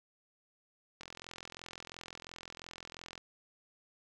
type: click train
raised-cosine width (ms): 0.2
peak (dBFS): -28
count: 94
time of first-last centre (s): 1.01-3.178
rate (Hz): 42.9
effects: none